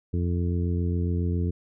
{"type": "harmonic tone", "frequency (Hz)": 87.31, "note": "F2", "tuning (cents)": 0, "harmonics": [1, 2, 3, 4, 5], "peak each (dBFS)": [-24, -30, -34, -36, -38], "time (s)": [0.13, 1.51], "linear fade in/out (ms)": 10, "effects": []}